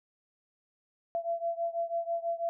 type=beating tone pair; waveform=sine; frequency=674 / 680.1 Hz; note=E5 / F5; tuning=+38 / -46 cents; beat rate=6.1 Hz; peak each=-32 / -34 dBFS; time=1.15-2.49 s; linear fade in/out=0 ms; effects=none